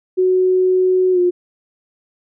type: tone with pitch glide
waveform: sine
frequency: 370 to 356.2 Hz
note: F#4 to F4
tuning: 0 to +34 cents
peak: -11 dBFS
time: 0.17-1.31 s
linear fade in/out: 20 ms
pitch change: -66 cents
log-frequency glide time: 1.12-1.19 s
effects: none